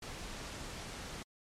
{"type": "noise", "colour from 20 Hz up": "pink", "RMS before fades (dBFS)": -44, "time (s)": [0.02, 1.23], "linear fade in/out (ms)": 5, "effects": ["low-pass 8000 Hz 12 dB/octave", "MP3 64 kbps"]}